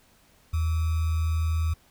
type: tone with sample-and-hold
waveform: sine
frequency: 80.7 Hz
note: E2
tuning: 36 cents flat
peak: -22 dBFS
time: 0.53-1.74 s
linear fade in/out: 10 ms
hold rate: 1225 Hz
effects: pink hiss -60 dBFS RMS until 1.9 s